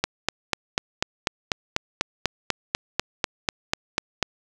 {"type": "click train", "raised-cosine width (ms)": 0.2, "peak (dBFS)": -3, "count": 18, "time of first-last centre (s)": [0.04, 4.227], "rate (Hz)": 4.06, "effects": []}